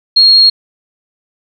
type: tone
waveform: sine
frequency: 4272 Hz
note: C8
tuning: 35 cents sharp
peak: -3 dBFS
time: 0.16-0.5 s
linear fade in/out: 10 ms
effects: none

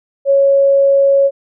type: tone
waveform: sine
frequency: 553 Hz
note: C#5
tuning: 4 cents flat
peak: -7 dBFS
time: 0.25-1.31 s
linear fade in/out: 50 ms
effects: none

